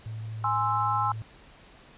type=tone; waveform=sine; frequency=110 Hz; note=A2; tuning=in tune; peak=-33 dBFS; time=0.06-1.22 s; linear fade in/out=0 ms
type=chord; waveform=sine; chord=Ab augmented; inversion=none; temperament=equal; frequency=830.6 / 1046.5 / 1318.5 Hz; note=Ab5 / C6 / E6; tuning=0 / 0 / 0 cents; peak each=-28 dBFS; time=0.44-1.12 s; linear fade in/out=2 ms
effects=pink hiss -53 dBFS RMS until 1.97 s + resampled to 8000 Hz